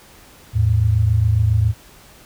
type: tone pair together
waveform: sine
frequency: 81.51 / 108.8 Hz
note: E2 / A2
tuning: -19 / -19 cents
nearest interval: perfect fourth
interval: 500 cents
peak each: -18 / -14 dBFS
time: 0.53-1.74 s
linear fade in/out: 50 ms
effects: pink hiss -46 dBFS RMS until 2.25 s